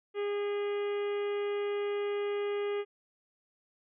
harmonic tone, 408.7 Hz, G#4, 28 cents flat, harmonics 1 / 2 / 3 / 4 / 5 / 6 / 7 / 8, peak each -30 / -47 / -45 / -51 / -47 / -51 / -52 / -55 dBFS, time 0.14-2.85 s, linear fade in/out 50 ms, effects none

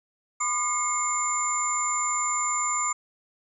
sine tone cluster, 1012 / 1205 / 2158 / 7160 Hz, B5 / D6 / C#7 / A8, +42 / +44 / -47 / +29 cents, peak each -35 / -27 / -34 / -27 dBFS, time 0.4-2.93 s, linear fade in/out 10 ms, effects none

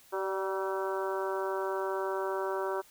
harmonic tone with a mistuned harmonic, 191.7 Hz, G3, 38 cents flat, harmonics 2 / 3 / 4 / 5 / 6 / 7 / 8, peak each -33 / -37 / -42 / -37 / -42 / -42 / -44 dBFS, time 0.12-2.82 s, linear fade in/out 20 ms, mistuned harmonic 3, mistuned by +25 cents, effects white hiss -59 dBFS RMS until 2.9 s

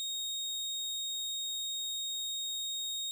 30% pulse tone, 3729 Hz, A#7, in tune, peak -32 dBFS, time 0-3.11 s, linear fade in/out 0 ms, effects none

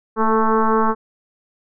sine tone with frequency modulation, 439.5 Hz, A4, 2 cents flat, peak -13 dBFS, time 0.16-0.95 s, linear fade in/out 50 ms, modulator 221 Hz, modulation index 3.9, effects none

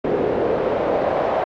pink noise with band-pass filter sweep, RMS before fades -20 dBFS, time 0.04-1.44 s, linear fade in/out 5 ms, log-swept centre 400 to 670 Hz, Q 2.8, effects low-pass 3000 Hz 12 dB/octave + AAC 64 kbps

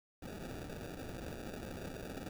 blue noise with sample-and-hold, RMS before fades -45 dBFS, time 0.22-2.29 s, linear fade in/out 5 ms, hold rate 1050 Hz, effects none

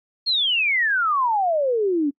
sine exponential sweep, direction down, 4347 to 273.9 Hz, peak -17 dBFS, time 0.26-2.11 s, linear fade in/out 20 ms, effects noise-tail reverb RT60 0.1 s tail -24 dB re dry + MP3 48 kbps

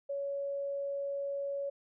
sine tone, 560 Hz, C#5, 18 cents sharp, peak -33 dBFS, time 0.09-1.7 s, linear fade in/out 10 ms, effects none

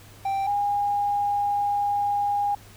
triangle / sine tone pair in turn, 784 / 814.9 Hz, G5 / G#5, 0 / -33 cents, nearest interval minor second, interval 67 cents, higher second, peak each -21 dBFS, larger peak neither, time 0.25-0.47 / 0.47-2.55 s, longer second, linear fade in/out 5 ms, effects added 101 Hz sine -48 dBFS peak until 2.76 s + pink hiss -50 dBFS RMS until 2.76 s

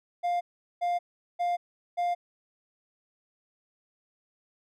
triangle tone bursts, 702 Hz, F5, 9 cents sharp, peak -23 dBFS, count 4, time 0.23-2.15 s, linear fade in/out 20 ms, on 180 ms, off 400 ms, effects none

